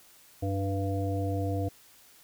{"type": "harmonic tone with a mistuned harmonic", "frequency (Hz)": 98.2, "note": "G2", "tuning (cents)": 4, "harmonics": [1, 3, 5, 7], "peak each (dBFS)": [-29, -34, -36, -37], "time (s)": [0.42, 1.69], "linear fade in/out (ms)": 10, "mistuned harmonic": 1, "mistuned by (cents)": -34, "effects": ["white hiss -57 dBFS RMS until 2.23 s"]}